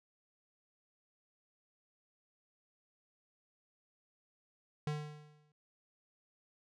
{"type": "tone with exponential decay", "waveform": "square", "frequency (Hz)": 150, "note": "D3", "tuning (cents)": 37, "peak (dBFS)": -33, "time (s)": [4.87, 5.52], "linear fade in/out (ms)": 2, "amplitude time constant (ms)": 140, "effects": ["low-pass 6000 Hz 12 dB/octave"]}